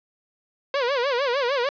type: tone with vibrato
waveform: sawtooth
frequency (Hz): 521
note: C5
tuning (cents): -7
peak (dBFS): -17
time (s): 0.74-1.69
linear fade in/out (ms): 2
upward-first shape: sine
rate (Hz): 6.6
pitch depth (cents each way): 170
effects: resampled to 11025 Hz + 8-bit